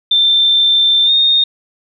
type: tone with pitch glide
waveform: sine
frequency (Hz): 3567 to 3682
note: A7 to A#7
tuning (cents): +23 to -22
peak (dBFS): -8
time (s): 0.11-1.44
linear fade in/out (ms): 5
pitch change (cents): +55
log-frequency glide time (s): 1.05-1.11
effects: none